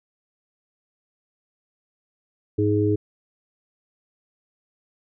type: harmonic tone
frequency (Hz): 104.3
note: G#2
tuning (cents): +8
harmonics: 1 / 3 / 4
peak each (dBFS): -22 / -22 / -22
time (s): 2.58-2.96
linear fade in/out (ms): 10
effects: none